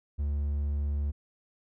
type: tone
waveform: triangle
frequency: 72.3 Hz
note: D2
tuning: 27 cents flat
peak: -25 dBFS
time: 0.18-1.12 s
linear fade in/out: 20 ms
effects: none